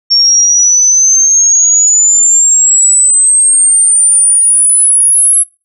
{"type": "exponential sweep", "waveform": "sine", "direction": "up", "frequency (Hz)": [5480, 10930], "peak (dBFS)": -4, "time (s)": [0.1, 5.44], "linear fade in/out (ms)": 20, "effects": ["noise-tail reverb RT60 0.3 s tail -25 dB re dry"]}